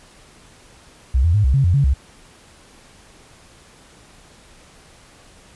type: tone with pitch steps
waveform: sine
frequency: 64.5 / 83.8 / 104.4 / 65.5 / 136.4 / 88.2 / 140 / 67.4 Hz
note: C2 / E2 / G#2 / C2 / C#3 / F2 / C#3 / C#2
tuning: -24 / +29 / +10 / +2 / -28 / +18 / +18 / -48 cents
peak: -12 dBFS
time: 1.14-1.94 s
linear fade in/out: 10 ms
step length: 100 ms
effects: pink hiss -48 dBFS RMS until 5.55 s + resampled to 24000 Hz